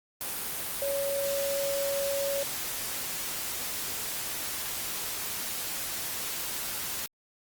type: tone in noise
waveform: sine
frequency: 559 Hz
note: C#5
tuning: 14 cents sharp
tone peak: -28 dBFS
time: 0.82-2.43 s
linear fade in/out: 0 ms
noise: white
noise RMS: -34 dBFS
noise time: 0.21-7.06 s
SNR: +3 dB
effects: Opus 32 kbps